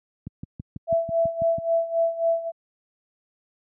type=click train; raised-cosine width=5 ms; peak=-19 dBFS; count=9; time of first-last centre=0.27-1.584 s; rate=6.09 Hz
type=tone with tremolo; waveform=sine; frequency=665 Hz; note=E5; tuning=15 cents sharp; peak=-17 dBFS; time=0.87-2.52 s; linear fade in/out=50 ms; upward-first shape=sine; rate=3.7 Hz; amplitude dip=80%
effects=high-pass 100 Hz 12 dB/octave